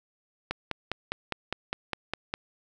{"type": "click train", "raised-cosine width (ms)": 0.3, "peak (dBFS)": -13, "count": 10, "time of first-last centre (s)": [0.51, 2.339], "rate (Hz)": 4.92, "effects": []}